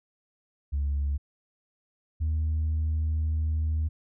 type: tone pair in turn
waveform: sine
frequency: 70.8 / 78.29 Hz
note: C#2 / D#2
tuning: +37 / +11 cents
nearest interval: major second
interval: 174 cents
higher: second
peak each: -23 / -22 dBFS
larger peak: second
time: 0.72-1.18 / 2.2-3.89 s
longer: second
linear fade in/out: 20 ms
effects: tanh soft clip ceiling -22 dBFS